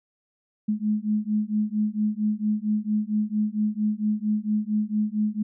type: beating tone pair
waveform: sine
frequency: 210 / 214.4 Hz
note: G#3 / A3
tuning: +19 / -45 cents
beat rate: 4.4 Hz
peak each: -25 dBFS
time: 0.68-5.43 s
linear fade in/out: 10 ms
effects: none